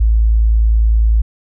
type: tone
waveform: sine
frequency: 55 Hz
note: A1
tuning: in tune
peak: -8 dBFS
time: 0-1.22 s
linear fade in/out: 10 ms
effects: none